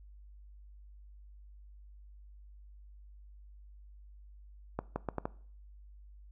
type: accelerating click train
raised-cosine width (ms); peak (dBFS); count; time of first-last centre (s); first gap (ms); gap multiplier
1; -19; 5; 4.79-5.255; 170; 0.75
effects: noise-tail reverb RT60 0.5 s tail -20 dB re dry + added 50 Hz sine -51 dBFS peak until 6.31 s